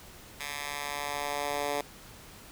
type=tone with high-pass filter sweep; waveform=10% pulse; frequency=144.4 Hz; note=D3; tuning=29 cents flat; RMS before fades=-34 dBFS; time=0.4-1.81 s; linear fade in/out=2 ms; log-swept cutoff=1700 to 460 Hz; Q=1; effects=pink hiss -50 dBFS RMS until 2.51 s